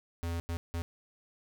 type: tone bursts at uneven times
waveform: square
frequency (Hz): 84.5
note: E2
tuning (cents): +43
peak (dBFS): -33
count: 3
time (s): 0.23-0.4 / 0.49-0.57 / 0.74-0.82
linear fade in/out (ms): 0
effects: none